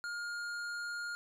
sine tone with hard clipping, 1417 Hz, F6, 25 cents sharp, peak -39 dBFS, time 0.04-1.15 s, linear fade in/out 0 ms, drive 11 dB, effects none

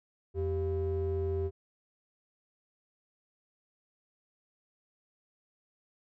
triangle ring-modulated tone, 152.3 Hz, D#3, 37 cents flat, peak -24 dBFS, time 0.34-1.51 s, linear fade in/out 50 ms, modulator 238 Hz, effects none

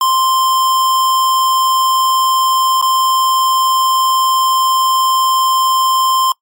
square tone with dropouts, 1046.5 Hz, C6, in tune, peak -11 dBFS, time 0.01-6.32 s, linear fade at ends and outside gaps 2 ms, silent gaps 2.814-2.824 s, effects noise-tail reverb RT60 0.1 s tail -23 dB re dry + MP3 96 kbps

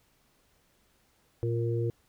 harmonic tone, 116.54 Hz, A#2, in tune, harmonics 1 / 3 / 4, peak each -28 / -33 / -34 dBFS, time 1.43-1.9 s, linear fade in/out 0 ms, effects pink hiss -68 dBFS RMS until 2.08 s

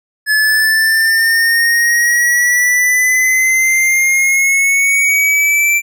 square exponential sweep, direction up, 1713 to 2349 Hz, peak -10 dBFS, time 0.26-5.82 s, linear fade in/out 50 ms, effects none

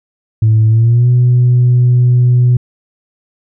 sine tone with pitch glide, 110 to 123.47 Hz, A2 to B2, 0 to 0 cents, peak -4 dBFS, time 0.42-2.57 s, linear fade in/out 5 ms, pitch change +200 cents, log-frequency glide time 0.68-1.08 s, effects tanh soft clip ceiling -3 dBFS

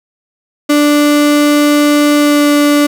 35% pulse tone with pitch glide, 293.7 to 291.7 Hz, D4 to D4, 0 to -12 cents, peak -5 dBFS, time 0.69-2.87 s, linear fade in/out 10 ms, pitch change -12 cents, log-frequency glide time 2.17-2.49 s, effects none

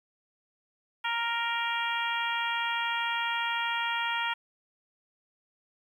harmonic tone with a mistuned harmonic, 466.2 Hz, A#4, in tune, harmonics 2 / 3 / 4 / 5 / 6 / 7, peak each -32 / -34 / -35 / -36 / -37 / -37 dBFS, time 1.04-4.34 s, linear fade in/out 10 ms, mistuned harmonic 5, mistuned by +18 cents, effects 10-bit

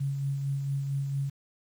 sine tone with tremolo, 138.59 Hz, C#3, in tune, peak -26 dBFS, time 0-1.3 s, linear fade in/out 10 ms, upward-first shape sine, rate 4.4 Hz, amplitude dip 35%, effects 9-bit

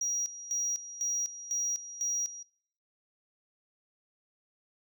sine tone with tremolo, 5740 Hz, F8, 47 cents sharp, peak -26 dBFS, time 0.01-2.43 s, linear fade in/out 5 ms, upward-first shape square, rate 2 Hz, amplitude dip 80%, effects noise-tail reverb RT60 0.6 s tail -23 dB re dry + tanh soft clip ceiling -26 dBFS

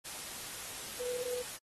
sine tone in noise, 493.9 Hz, B4, in tune, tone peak -35 dBFS, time 0.99-1.43 s, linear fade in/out 20 ms, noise white, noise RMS -43 dBFS, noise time 0.04-1.58 s, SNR +5 dB, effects AAC 32 kbps

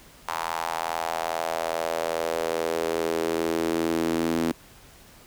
sawtooth tone with high-pass filter sweep, 82.41 Hz, E2, in tune, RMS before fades -27 dBFS, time 0.28-4.52 s, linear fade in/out 5 ms, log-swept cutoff 950 to 270 Hz, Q 3.2, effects pink hiss -51 dBFS RMS until 5.26 s

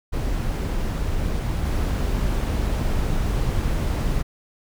brown noise with level steps, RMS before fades -24 / -22 dBFS, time 0.12-4.23 s, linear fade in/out 20 ms, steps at 1.65 s, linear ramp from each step 5 ms, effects none

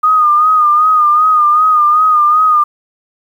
sine tone with vibrato, 1228 Hz, D#6, 23 cents flat, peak -6 dBFS, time 0.03-2.64 s, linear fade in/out 10 ms, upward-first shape sine, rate 2.6 Hz, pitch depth 52 cents each way, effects 7-bit

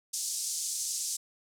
pink band-pass noise, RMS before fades -34 dBFS, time 0.13-1.17 s, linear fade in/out 10 ms, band 5600 to 9500 Hz, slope 24 dB/octave, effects none

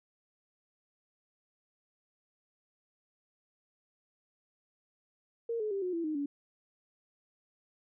sine tone with pitch steps, 463.1 / 427.1 / 393.9 / 363.3 / 335.1 / 309.1 / 285.1 Hz, A#4 / G#4 / G4 / F#4 / E4 / D#4 / C#4, -11 / +48 / +8 / -32 / +29 / -11 / +49 cents, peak -31 dBFS, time 5.49-6.26 s, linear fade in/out 5 ms, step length 110 ms, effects none

